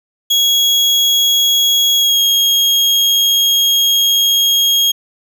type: tone with pitch glide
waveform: 35% pulse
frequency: 3322 to 3267 Hz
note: G#7 to G#7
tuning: 0 to -29 cents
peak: -8 dBFS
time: 0.3-4.92 s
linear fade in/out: 10 ms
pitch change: -29 cents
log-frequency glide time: 1.97-2.21 s
effects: none